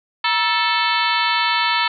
harmonic tone with a mistuned harmonic, 440 Hz, A4, in tune, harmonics 2 / 3 / 4 / 5 / 6 / 7 / 8 / 9 / 10, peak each -21 / -23 / -24 / -25 / -26 / -26 / -27 / -28 / -28 dBFS, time 0.24-1.88 s, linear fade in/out 5 ms, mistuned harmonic 2, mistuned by +130 cents, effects none

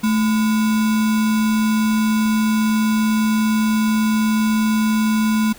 sine tone with sample-and-hold, 217.9 Hz, A3, 17 cents flat, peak -14 dBFS, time 0.03-5.53 s, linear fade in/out 10 ms, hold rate 1225 Hz, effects pink hiss -42 dBFS RMS until 5.58 s

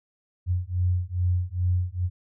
sine beating tone pair, 88.7 / 91.1 Hz, F2 / F#2, +27 / -26 cents, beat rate 2.4 Hz, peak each -25 / -25 dBFS, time 0.46-2.1 s, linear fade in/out 50 ms, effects none

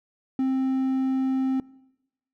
triangle tone, 263.4 Hz, C4, 12 cents sharp, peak -19 dBFS, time 0.39-1.6 s, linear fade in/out 2 ms, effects noise-tail reverb RT60 0.9 s tail -22 dB re dry

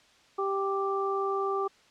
harmonic tone, 392 Hz, G4, in tune, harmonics 1 / 2 / 3, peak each -29 / -35 / -31 dBFS, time 0.38-1.68 s, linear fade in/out 10 ms, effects white hiss -60 dBFS RMS until 1.9 s + low-pass 5000 Hz 12 dB/octave

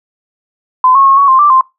sine tone with pitch steps, 1022 / 1093 / 1086 / 1119 / 1052 / 1174 / 1047 Hz, C6 / C#6 / C#6 / C#6 / C6 / D6 / C6, -41 / -25 / -36 / +16 / +9 / -1 / +1 cents, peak -4 dBFS, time 0.84-1.61 s, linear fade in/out 2 ms, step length 110 ms, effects noise-tail reverb RT60 0.2 s tail -22 dB re dry

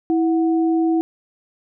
sine tone pair together, 327.3 / 734.8 Hz, E4 / F#5, -12 / -12 cents, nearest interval octave + major second, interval 1400 cents, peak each -15 / -27 dBFS, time 0.1-1.01 s, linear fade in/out 0 ms, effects none

